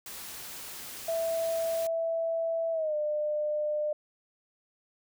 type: noise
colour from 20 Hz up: white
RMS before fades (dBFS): -42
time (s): 0.06-1.87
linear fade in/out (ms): 2
type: tone with pitch glide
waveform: sine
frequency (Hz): 659.3 to 601.1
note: E5 to D5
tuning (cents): 0 to +40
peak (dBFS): -27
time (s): 1.08-3.93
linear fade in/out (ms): 5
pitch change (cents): -160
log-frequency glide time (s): 2.72-2.95
effects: none